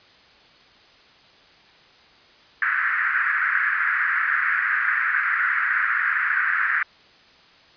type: band-pass noise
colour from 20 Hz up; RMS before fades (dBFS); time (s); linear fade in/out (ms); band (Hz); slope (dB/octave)
pink; -22; 2.62-6.83; 2; 1400 to 1900; 48
effects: white hiss -52 dBFS RMS until 7.76 s + resampled to 11025 Hz